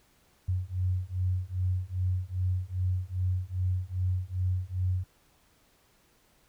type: beating tone pair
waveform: sine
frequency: 90.6 / 93.1 Hz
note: F#2 / F#2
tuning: -36 / +11 cents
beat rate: 2.5 Hz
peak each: -30 dBFS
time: 0.48-5.04 s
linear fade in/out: 10 ms
effects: pink hiss -65 dBFS RMS until 6.48 s